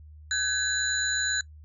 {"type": "tone cluster", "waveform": "sine", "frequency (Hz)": [1532, 1660, 3993, 6910], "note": ["G6", "G#6", "B7", "A8"], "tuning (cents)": [-40, -1, 18, -32], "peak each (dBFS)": -30, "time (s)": [0.31, 1.41], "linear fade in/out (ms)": 2, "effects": ["noise-tail reverb RT60 0.1 s tail -22 dB re dry", "added 76 Hz sine -45 dBFS peak until 1.64 s"]}